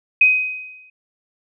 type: tone with exponential decay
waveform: sine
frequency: 2514 Hz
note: D#7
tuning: 17 cents sharp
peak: -7 dBFS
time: 0.21-0.9 s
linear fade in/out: 5 ms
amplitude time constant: 150 ms
effects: none